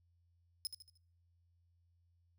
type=tone with echo; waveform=sawtooth; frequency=5120 Hz; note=D#8; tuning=49 cents sharp; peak=-34 dBFS; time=0.65-0.67 s; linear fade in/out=0 ms; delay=76 ms; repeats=4; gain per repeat=-8 dB; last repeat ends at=0.974 s; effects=noise-tail reverb RT60 0.6 s tail -24 dB re dry + added 86 Hz sine -70 dBFS peak until 2.38 s